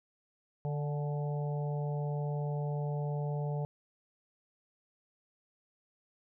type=harmonic tone with a mistuned harmonic; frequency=146.83 Hz; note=D3; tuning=in tune; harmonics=1 / 3 / 4 / 5 / 6; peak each=-32 / -42 / -44 / -46 / -48 dBFS; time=0.65-3.65 s; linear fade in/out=0 ms; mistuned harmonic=6; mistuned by=-34 cents; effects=none